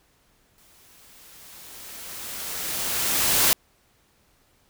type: noise with exponential growth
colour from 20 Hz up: white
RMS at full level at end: -18 dBFS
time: 0.58-3.53 s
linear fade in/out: 0 ms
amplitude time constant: 640 ms
effects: pink hiss -63 dBFS RMS until 4.69 s